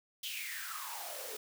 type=noise with high-pass filter sweep; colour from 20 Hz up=white; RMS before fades=-42 dBFS; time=0.23-1.37 s; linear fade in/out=5 ms; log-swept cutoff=3200 to 400 Hz; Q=6.9; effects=none